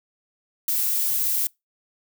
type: noise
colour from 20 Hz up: violet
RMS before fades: -23 dBFS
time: 0.68-1.47 s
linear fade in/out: 2 ms
effects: noise-tail reverb RT60 0.2 s tail -25 dB re dry